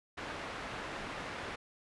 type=low-pass noise; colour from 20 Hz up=white; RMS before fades=-42 dBFS; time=0.17-1.56 s; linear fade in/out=10 ms; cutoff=1800 Hz; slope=12 dB/octave; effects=resampled to 24000 Hz